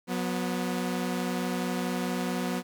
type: tone pair together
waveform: sawtooth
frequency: 181.52 / 246 Hz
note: F#3 / B3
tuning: -33 / -7 cents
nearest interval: perfect fourth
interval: 526 cents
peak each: -27 dBFS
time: 0.07-2.63 s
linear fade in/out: 50 ms
effects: 10-bit